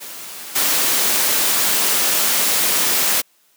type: noise with level steps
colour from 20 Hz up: white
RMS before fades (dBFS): -33 / -17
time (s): 0-3.22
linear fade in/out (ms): 20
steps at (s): 0.55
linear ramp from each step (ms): 10
effects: white hiss -58 dBFS RMS until 3.56 s + high-pass 200 Hz 12 dB/octave